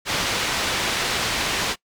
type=low-pass noise; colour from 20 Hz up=white; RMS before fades=-24 dBFS; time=0.05-1.76 s; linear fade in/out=50 ms; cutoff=4200 Hz; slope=12 dB/octave; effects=noise-tail reverb RT60 0.1 s tail -22 dB re dry